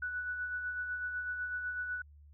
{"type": "tone with tremolo", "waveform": "sine", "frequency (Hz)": 1480, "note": "F#6", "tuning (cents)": 0, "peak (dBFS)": -33, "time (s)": [0.02, 2.02], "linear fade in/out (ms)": 5, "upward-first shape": "sine", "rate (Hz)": 8, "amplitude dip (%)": 40, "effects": ["added 73 Hz sine -54 dBFS peak until 2.33 s"]}